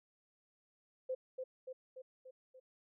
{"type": "tone with echo", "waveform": "sine", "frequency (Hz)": 516, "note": "C5", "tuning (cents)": -24, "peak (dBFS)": -35, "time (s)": [1.09, 1.15], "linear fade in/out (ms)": 10, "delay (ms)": 290, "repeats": 5, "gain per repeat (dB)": -4, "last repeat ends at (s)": 2.6, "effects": []}